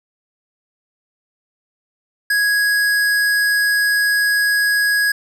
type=tone with hard clipping; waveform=sine; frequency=1661.2 Hz; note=G#6; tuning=in tune; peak=-15 dBFS; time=2.3-5.12 s; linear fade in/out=5 ms; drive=17 dB; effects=none